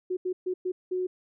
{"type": "tone bursts at uneven times", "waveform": "sine", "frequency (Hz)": 366.9, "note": "F#4", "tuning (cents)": -15, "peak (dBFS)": -26, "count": 5, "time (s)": [[0.1, 0.17], [0.25, 0.33], [0.46, 0.54], [0.65, 0.72], [0.91, 1.07]], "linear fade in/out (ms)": 10, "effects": []}